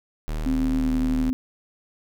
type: tone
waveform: square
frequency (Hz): 38.53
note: D#1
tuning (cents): -16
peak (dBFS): -26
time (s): 0.28-1.3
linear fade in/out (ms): 0
type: tone with pitch glide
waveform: sine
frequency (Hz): 261.6 to 257.7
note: C4 to C4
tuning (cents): 0 to -26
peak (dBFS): -21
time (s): 0.46-1.33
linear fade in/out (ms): 0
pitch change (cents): -26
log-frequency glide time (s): 0.79-0.9
effects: none